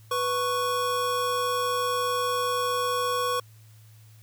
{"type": "tone pair together", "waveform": "square", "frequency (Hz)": [493.9, 1108.8], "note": ["B4", "C#6"], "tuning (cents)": [0, 0], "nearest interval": "octave + major second", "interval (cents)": 1400, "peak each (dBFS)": [-29, -27], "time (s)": [0.11, 3.4], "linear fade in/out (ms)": 5, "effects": ["added 109 Hz sine -49 dBFS peak until 4.22 s", "white hiss -60 dBFS RMS until 4.22 s"]}